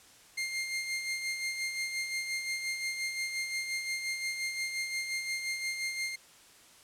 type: tone with tremolo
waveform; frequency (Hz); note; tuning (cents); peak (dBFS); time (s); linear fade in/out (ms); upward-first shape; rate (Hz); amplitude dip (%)
sawtooth; 2114; C7; +17; -27; 0.37-6.16; 10; sine; 5.7; 50
effects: white hiss -57 dBFS RMS until 6.83 s + low-pass 10000 Hz 12 dB/octave